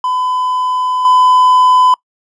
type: tone with level steps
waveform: triangle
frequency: 1008 Hz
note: B5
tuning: 35 cents sharp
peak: -11 / -4 dBFS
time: 0.04-1.94 s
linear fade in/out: 2 ms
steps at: 1.05 s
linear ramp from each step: 2 ms
effects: noise-tail reverb RT60 0.1 s tail -24 dB re dry + resampled to 22050 Hz